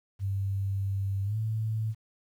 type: tone with pitch glide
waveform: sine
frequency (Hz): 98 to 110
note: G2 to A2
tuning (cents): 0 to 0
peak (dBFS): -27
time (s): 0.19-1.95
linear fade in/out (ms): 50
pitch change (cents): +200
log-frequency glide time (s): 1.24-1.37
effects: 10-bit